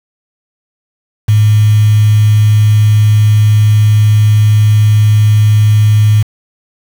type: tone with quantisation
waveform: sine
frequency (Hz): 106.5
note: G#2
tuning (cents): +44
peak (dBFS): -4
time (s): 1.28-6.23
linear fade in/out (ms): 10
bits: 4
effects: none